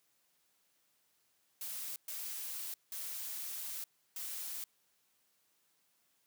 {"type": "noise bursts at uneven times", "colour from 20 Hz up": "blue", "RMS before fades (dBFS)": -42, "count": 4, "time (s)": [[1.61, 1.96], [2.08, 2.74], [2.92, 3.84], [4.16, 4.64]], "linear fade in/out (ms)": 2, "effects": ["white hiss -75 dBFS RMS until 6.26 s", "high-pass 100 Hz 12 dB/octave"]}